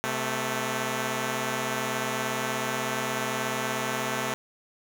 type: tone pair together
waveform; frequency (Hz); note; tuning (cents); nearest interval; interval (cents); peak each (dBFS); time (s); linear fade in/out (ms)
5% pulse; 128.68 / 220; C3 / A3; -28 / 0; major sixth; 928; -20 / -18; 0.04-4.34; 0
effects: none